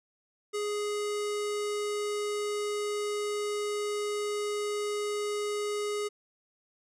square tone with low-pass filter, 415.3 Hz, G#4, in tune, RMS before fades -32 dBFS, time 0.53-6.09 s, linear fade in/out 20 ms, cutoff 8900 Hz, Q 1.6, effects none

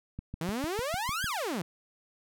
click train, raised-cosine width 5 ms, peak -25 dBFS, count 8, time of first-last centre 0.19-1.243 s, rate 6.65 Hz
sawtooth exponential two-way sweep, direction up then down, 154.8 to 1688 to 154.8 Hz, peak -27 dBFS, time 0.41-1.62 s, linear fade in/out 2 ms, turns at 1.25 s
effects none

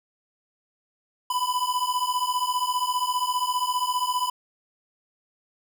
square beating tone pair, 990 / 1005 Hz, B5 / B5, +4 / +30 cents, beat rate 15 Hz, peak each -27 dBFS, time 1.3-4.3 s, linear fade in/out 5 ms, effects none

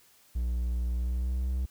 triangle tone with pitch glide, 60 to 63.94 Hz, B1 to C2, -49 to -39 cents, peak -25 dBFS, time 0.35-1.66 s, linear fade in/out 10 ms, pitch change +110 cents, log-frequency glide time 0.88-1.53 s, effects white hiss -61 dBFS RMS until 1.7 s

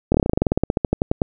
slowing click train, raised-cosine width 2 ms, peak -3 dBFS, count 21, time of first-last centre 0.12-1.218 s, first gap 24 ms, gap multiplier 1.08, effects none

